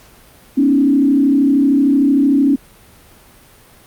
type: tone with frequency modulation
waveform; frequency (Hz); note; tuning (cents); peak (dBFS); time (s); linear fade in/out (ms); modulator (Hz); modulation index
sine; 277.2; C#4; 0; -9; 0.57-2.56; 10; 33.1; 0.88
effects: pink hiss -45 dBFS RMS until 3.86 s + Opus 48 kbps